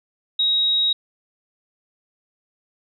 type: tone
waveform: sine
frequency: 3800 Hz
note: A#7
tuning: 33 cents sharp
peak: -16 dBFS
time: 0.39-0.93 s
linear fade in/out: 5 ms
effects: none